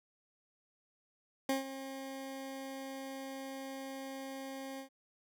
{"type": "tone with ADSR envelope", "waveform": "20% pulse", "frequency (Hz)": 268.8, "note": "C4", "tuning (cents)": 47, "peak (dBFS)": -24, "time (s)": [1.49, 4.89], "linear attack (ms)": 3, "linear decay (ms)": 140, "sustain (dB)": -13, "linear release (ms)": 100, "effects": []}